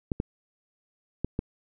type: clicks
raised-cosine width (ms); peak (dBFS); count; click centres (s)
3; -14; 4; 0.118 / 0.201 / 1.246 / 1.391
effects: none